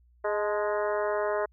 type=harmonic tone with a mistuned harmonic; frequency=208.1 Hz; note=G#3; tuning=4 cents sharp; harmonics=2 / 3 / 4 / 5 / 6 / 7 / 8 / 9; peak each=-30 / -29 / -37 / -35 / -39 / -39 / -42 / -43 dBFS; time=0.24-1.46 s; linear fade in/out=10 ms; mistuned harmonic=4; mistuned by=+61 cents; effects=added 60 Hz sine -58 dBFS peak until 1.52 s